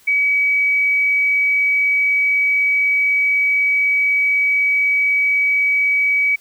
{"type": "tone", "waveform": "sine", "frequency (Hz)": 2274, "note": "C#7", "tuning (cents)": 44, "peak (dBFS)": -13, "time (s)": [0.07, 6.36], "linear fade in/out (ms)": 10, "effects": ["white hiss -51 dBFS RMS until 6.4 s"]}